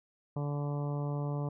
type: harmonic tone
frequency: 144.8 Hz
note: D3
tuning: 24 cents flat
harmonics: 1 / 2 / 3 / 4 / 5 / 6 / 7 / 8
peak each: -32 / -42 / -43 / -44 / -48 / -49 / -49 / -53 dBFS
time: 0.36-1.49 s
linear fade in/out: 5 ms
effects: none